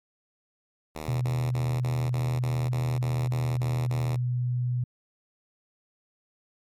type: tone bursts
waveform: 5% pulse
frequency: 77.78 Hz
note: D#2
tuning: in tune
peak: -23 dBFS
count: 11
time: 0.95-4.16 s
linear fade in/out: 5 ms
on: 260 ms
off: 35 ms
type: tone with pitch glide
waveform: sine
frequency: 124.6 to 123.45 Hz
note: B2 to B2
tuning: +16 to 0 cents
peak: -24 dBFS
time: 1.08-4.84 s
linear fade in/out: 5 ms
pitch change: -16 cents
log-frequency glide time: 3.06-3.81 s
effects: MP3 96 kbps

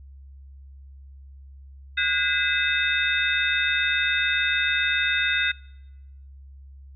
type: tone cluster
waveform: sine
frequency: 1457 / 1604 / 2022 / 2582 / 3674 Hz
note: F#6 / G6 / B6 / E7 / A#7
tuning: -27 / +39 / +40 / -37 / -26 cents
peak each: -27 dBFS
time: 1.97-5.52 s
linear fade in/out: 10 ms
effects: noise-tail reverb RT60 1.0 s tail -24 dB re dry + added 68 Hz sine -42 dBFS peak until 6.95 s

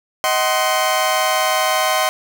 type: chord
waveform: sawtooth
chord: C diminished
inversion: first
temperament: just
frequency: 627.9 / 753.5 / 1046.5 Hz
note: Eb5 / Gb5 / C6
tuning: +16 / +31 / 0 cents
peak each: -16 dBFS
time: 0.24-2.09 s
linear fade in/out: 0 ms
effects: none

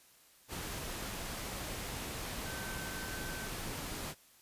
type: tone in noise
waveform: sine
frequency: 1538 Hz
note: G6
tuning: 33 cents flat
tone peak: -45 dBFS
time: 2.43-3.5 s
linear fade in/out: 50 ms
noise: pink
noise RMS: -41 dBFS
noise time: 0.48-4.15 s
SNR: -7 dB
effects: white hiss -63 dBFS RMS until 4.41 s + resampled to 32000 Hz

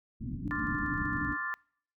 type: low-pass noise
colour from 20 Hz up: white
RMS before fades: -37 dBFS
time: 0.2-1.34 s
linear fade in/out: 20 ms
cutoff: 260 Hz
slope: 48 dB/octave
type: tone with tremolo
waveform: sine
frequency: 293.7 Hz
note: D4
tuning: in tune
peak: -34 dBFS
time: 0.44-1.37 s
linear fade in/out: 20 ms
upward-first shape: square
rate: 13 Hz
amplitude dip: 40%
type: chord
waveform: sine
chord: D minor seventh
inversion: third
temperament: equal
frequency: 1046.5 / 1174.7 / 1396.9 / 1760 Hz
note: C6 / D6 / F6 / A6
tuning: 0 / 0 / 0 / 0 cents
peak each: -40 / -40 / -40 / -34 dBFS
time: 0.51-1.54 s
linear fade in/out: 0 ms
effects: noise-tail reverb RT60 0.6 s tail -26 dB re dry

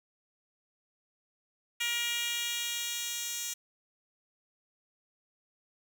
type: tone with high-pass filter sweep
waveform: 10% pulse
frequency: 473.8 Hz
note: A#4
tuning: 28 cents sharp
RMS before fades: -34 dBFS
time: 1.8-3.54 s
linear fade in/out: 10 ms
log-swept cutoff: 2600 to 5000 Hz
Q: 1.6
effects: none

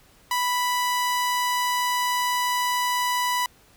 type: tone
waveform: sawtooth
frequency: 987.8 Hz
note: B5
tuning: in tune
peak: -18 dBFS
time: 0.31-3.46 s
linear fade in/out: 2 ms
effects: pink hiss -56 dBFS RMS until 3.76 s

